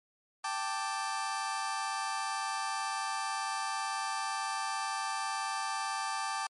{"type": "chord", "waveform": "sawtooth", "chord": "G suspended second", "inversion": "none", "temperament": "just", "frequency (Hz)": [784, 882, 1176], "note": ["G5", "A5", "D6"], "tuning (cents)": [0, 4, 2], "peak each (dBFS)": [-34, -33, -32], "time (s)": [0.44, 6.47], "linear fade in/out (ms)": 5, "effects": ["MP3 48 kbps"]}